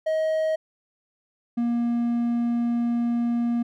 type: tone pair in turn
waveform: triangle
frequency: 632 / 236.7 Hz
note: D#5 / A#3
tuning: +27 / +27 cents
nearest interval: octave + perfect fourth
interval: 1700 cents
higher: first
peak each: -19 dBFS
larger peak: neither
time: 0.06-0.56 / 1.57-3.63 s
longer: second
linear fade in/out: 10 ms
effects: none